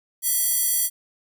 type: tone with high-pass filter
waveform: square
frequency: 657 Hz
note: E5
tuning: 6 cents flat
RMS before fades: -22 dBFS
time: 0.22-0.9 s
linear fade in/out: 50 ms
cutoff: 10000 Hz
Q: 0.96
effects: none